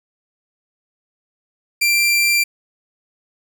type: tone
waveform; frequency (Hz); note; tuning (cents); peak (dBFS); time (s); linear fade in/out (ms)
sawtooth; 2363; D7; +10; -10; 1.81-2.44; 10
effects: none